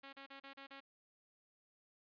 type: tone bursts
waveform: 5% pulse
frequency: 274 Hz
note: C#4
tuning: 20 cents flat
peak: -40 dBFS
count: 6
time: 0.03-0.805 s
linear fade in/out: 10 ms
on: 100 ms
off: 35 ms
effects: resampled to 11025 Hz